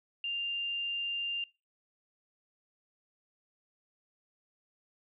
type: tone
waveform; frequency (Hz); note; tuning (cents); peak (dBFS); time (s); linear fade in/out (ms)
sine; 2794; F7; 0; -32; 0.24-1.44; 2
effects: noise-tail reverb RT60 0.3 s tail -24 dB re dry